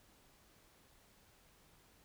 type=silence; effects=pink hiss -67 dBFS RMS until 2.04 s